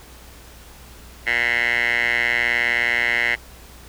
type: tone with band-pass filter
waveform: 10% pulse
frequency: 119.2 Hz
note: A#2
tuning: 39 cents sharp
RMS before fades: -20 dBFS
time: 1.26-3.36 s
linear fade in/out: 20 ms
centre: 2100 Hz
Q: 8.9
effects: added 60 Hz sine -44 dBFS peak until 3.88 s + pink hiss -45 dBFS RMS until 3.88 s